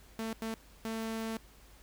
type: tone bursts at uneven times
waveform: sawtooth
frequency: 223.6 Hz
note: A3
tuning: 28 cents sharp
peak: -31 dBFS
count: 3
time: 0.19-0.33 / 0.42-0.54 / 0.85-1.37 s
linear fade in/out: 0 ms
effects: added 50 Hz sine -58 dBFS peak until 1.82 s + pink hiss -60 dBFS RMS until 1.82 s